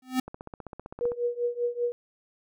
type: tone with exponential growth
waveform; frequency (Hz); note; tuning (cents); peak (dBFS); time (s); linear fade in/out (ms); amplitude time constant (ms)
square; 256.7; C4; -33; -21; 0.02-0.2; 5; 38
type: click train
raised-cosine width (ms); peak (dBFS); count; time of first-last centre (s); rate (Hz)
1; -25; 14; 0.28-1.119; 15.5
type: tone with tremolo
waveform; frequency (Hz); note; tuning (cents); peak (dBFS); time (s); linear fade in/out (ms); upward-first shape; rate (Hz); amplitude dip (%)
sine; 480.9; B4; -46; -22; 1.01-1.92; 0; triangle; 5.1; 95
effects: none